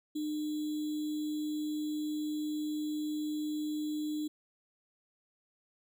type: tone with sample-and-hold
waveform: sine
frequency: 303 Hz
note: D#4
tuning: 46 cents flat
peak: -32 dBFS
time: 0.15-4.28 s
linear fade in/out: 10 ms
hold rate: 3675 Hz
effects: none